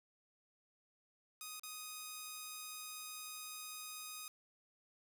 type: tone with dropouts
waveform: 5% pulse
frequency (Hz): 1247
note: D#6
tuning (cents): +3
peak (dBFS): -34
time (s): 1.41-4.28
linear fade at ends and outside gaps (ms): 1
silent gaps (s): 1.596-1.634
effects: 12-bit